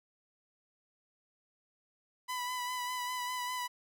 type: tone with vibrato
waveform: sawtooth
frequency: 995 Hz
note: B5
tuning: 13 cents sharp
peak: -31 dBFS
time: 2.28-3.68 s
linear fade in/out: 20 ms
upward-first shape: sine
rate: 5 Hz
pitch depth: 25 cents each way
effects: none